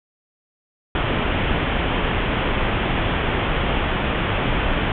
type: low-pass noise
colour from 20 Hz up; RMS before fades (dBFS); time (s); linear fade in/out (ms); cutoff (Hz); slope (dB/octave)
pink; -21; 0.95-4.92; 2; 3400; 96
effects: none